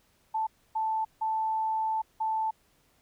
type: tone bursts at uneven times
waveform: sine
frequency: 880 Hz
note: A5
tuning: in tune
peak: -26 dBFS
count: 4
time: 0.34-0.47 / 0.75-1.05 / 1.21-2.02 / 2.2-2.51 s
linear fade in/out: 10 ms
effects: pink hiss -67 dBFS RMS until 3.01 s